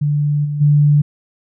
sine tone with level steps, 146.83 Hz, D3, in tune, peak -13 / -18 / -8 dBFS, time 0.01-1.02 s, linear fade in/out 10 ms, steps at 0.44 / 0.6 s, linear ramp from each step 20 ms, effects none

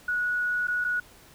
sine tone with dropouts, 1463 Hz, F#6, 20 cents flat, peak -24 dBFS, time 0.08-1 s, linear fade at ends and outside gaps 5 ms, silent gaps 0.672-0.681 / 0.843-0.847 s, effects pink hiss -53 dBFS RMS until 1.34 s

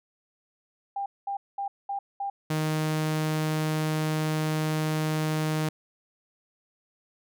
sine tone bursts, 797 Hz, G5, 28 cents sharp, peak -28 dBFS, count 5, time 0.96-2.3 s, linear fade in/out 5 ms, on 100 ms, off 210 ms
sawtooth tone, 155.56 Hz, D#3, in tune, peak -21 dBFS, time 2.5-5.69 s, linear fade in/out 5 ms
effects none

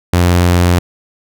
sawtooth tone, 88.1 Hz, F2, 16 cents sharp, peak -4 dBFS, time 0.13-0.79 s, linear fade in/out 5 ms, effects none

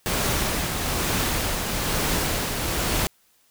pink noise with tremolo, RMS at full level -23 dBFS, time 0.06-3.07 s, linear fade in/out 0 ms, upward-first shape triangle, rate 1.1 Hz, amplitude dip 40%, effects white hiss -62 dBFS RMS until 3.5 s

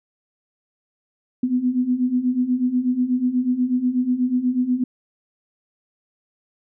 sine beating tone pair, 245.2 / 253.4 Hz, B3 / B3, -12 / +45 cents, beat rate 8.2 Hz, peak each -23 / -19 dBFS, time 1.43-4.84 s, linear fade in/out 5 ms, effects none

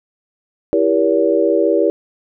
sine chord, E diminished seventh, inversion none, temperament just, 329.6 / 395.6 / 474.7 / 569.6 Hz, E4 / G4 / Bb4 / Db5, 0 / +16 / +31 / +47 cents, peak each -17 dBFS, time 0.73-1.9 s, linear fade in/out 0 ms, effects none

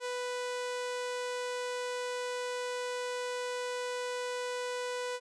sawtooth tone, 495 Hz, B4, 4 cents sharp, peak -30 dBFS, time 0-5.2 s, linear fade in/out 50 ms, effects resampled to 22050 Hz

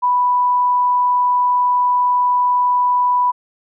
sine tone, 987.8 Hz, B5, in tune, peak -12 dBFS, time 0.02-3.32 s, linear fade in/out 20 ms, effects none

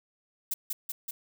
violet noise with echo, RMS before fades -30 dBFS, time 0.51-0.54 s, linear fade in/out 5 ms, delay 190 ms, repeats 3, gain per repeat -2 dB, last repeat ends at 1.11 s, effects none

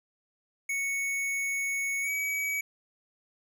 square tone with pitch glide, 2217 to 2273 Hz, C#7 to C#7, 0 to +43 cents, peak -29 dBFS, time 0.69-2.61 s, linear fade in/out 5 ms, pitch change +43 cents, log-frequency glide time 2.02-2.1 s, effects none

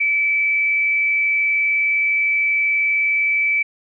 sine tone with frequency modulation, 2306 Hz, D7, 32 cents flat, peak -15 dBFS, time 0-3.63 s, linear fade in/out 10 ms, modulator 92.8 Hz, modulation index 0.38, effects none

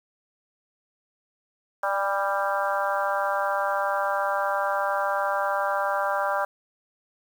harmonic tone with a mistuned harmonic, 197 Hz, G3, 9 cents sharp, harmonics 3 / 4 / 5 / 6 / 7 / 8, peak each -28 / -29 / -30 / -31 / -31 / -32 dBFS, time 1.83-6.45 s, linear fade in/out 5 ms, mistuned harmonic 4, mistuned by +25 cents, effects 8-bit

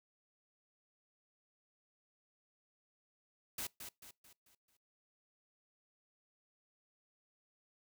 white noise with echo, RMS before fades -41 dBFS, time 3.58-3.67 s, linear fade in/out 5 ms, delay 220 ms, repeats 5, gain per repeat -7 dB, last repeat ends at 4.77 s, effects noise-tail reverb RT60 0.2 s tail -23 dB re dry

